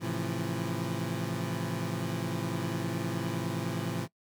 25% pulse chord, F major seventh, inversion first, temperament equal with one note detuned, 110 / 134.26 / 164.81 / 174.61 Hz, A2 / C3 / E3 / F3, 0 / +45 / 0 / 0 cents, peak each -33 dBFS, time 0-4.08 s, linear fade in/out 50 ms, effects noise-tail reverb RT60 0.1 s tail -22 dB re dry

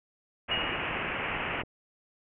white low-pass noise, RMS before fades -33 dBFS, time 0.48-1.63 s, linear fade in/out 20 ms, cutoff 2900 Hz, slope 96 dB/octave
sine tone with exponential decay, 2871 Hz, F7, 47 cents sharp, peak -26 dBFS, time 0.51-1.11 s, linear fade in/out 5 ms, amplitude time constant 130 ms
clicks, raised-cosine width 2 ms, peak -28 dBFS, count 8, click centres 0.576 / 0.637 / 0.912 / 1.1 / 1.367 / 1.416 / 1.589 / 1.635 s
effects none

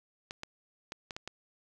clicks, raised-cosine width 0.2 ms, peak -22 dBFS, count 6, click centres 0.309 / 0.434 / 0.921 / 1.108 / 1.165 / 1.276 s, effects none

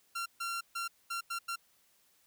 sawtooth tone bursts at uneven times, 1372 Hz, F6, 31 cents flat, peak -31 dBFS, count 6, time 0.15-0.26 / 0.4-0.61 / 0.75-0.88 / 1.1-1.21 / 1.3-1.39 / 1.48-1.56 s, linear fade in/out 10 ms, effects white hiss -69 dBFS RMS until 2.26 s

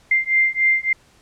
sine beating tone pair, 2093 / 2096.5 Hz, C7 / C7, 0 / +3 cents, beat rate 3.5 Hz, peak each -18 dBFS, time 0.11-0.93 s, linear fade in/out 5 ms, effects pink hiss -54 dBFS RMS until 1.21 s + low-pass 9000 Hz 12 dB/octave

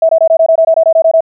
sine tone bursts, 651 Hz, E5, 22 cents flat, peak -4 dBFS, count 13, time 0.02-1.207 s, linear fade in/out 5 ms, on 71 ms, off 22 ms, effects none

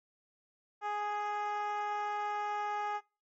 10% pulse tone with band-pass filter, 415.3 Hz, G#4, in tune, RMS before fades -35 dBFS, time 0.81-3.01 s, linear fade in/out 50 ms, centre 880 Hz, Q 2.3, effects noise-tail reverb RT60 0.3 s tail -24 dB re dry + MP3 32 kbps

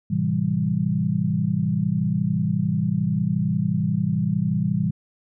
sine chord, A minor seventh, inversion none, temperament equal, 110 / 130.81 / 164.81 / 196 Hz, A2 / C3 / E3 / G3, 0 / 0 / 0 / 0 cents, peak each -28 / -27 / -23 / -24 dBFS, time 0.1-4.91 s, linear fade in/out 10 ms, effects none

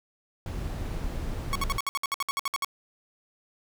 brown noise, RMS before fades -32 dBFS, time 0.46-1.78 s, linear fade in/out 2 ms
sawtooth tone bursts, 1108.7 Hz, C#6, in tune, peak -22 dBFS, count 14, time 1.53-2.646 s, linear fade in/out 0 ms, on 24 ms, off 60 ms
effects none

